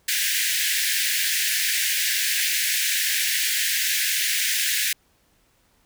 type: high-pass noise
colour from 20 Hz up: pink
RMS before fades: -23 dBFS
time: 0.08-4.93 s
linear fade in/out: 5 ms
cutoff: 1600 Hz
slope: 96 dB/octave
effects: pink hiss -63 dBFS RMS until 5.85 s